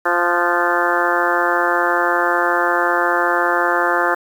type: harmonic tone with a mistuned harmonic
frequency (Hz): 174.61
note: F3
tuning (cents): 0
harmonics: 2 / 3 / 4 / 5 / 6 / 7 / 8 / 9 / 10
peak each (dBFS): -23 / -23 / -23 / -23 / -23 / -23 / -23 / -23 / -23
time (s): 0.05-4.15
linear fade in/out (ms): 10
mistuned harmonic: 9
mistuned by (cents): -35
effects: 7-bit